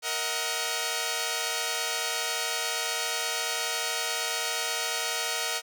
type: chord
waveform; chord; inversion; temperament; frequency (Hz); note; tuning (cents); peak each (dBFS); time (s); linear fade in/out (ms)
5% pulse; D# minor; second; equal with one note detuned; 466.2 / 633.1 / 740; A#4 / D#5 / F#5; 0 / +30 / 0; -21; 0.02-5.62; 50
effects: none